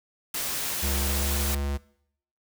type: noise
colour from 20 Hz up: white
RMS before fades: -30 dBFS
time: 0.34-1.55 s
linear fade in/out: 5 ms
type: tone with pitch glide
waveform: square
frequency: 69.3 to 70.27 Hz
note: C#2 to C#2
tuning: 0 to +24 cents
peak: -27 dBFS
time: 0.82-1.78 s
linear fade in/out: 20 ms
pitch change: +24 cents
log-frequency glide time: 0.94-1.44 s
effects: noise-tail reverb RT60 0.7 s tail -21 dB re dry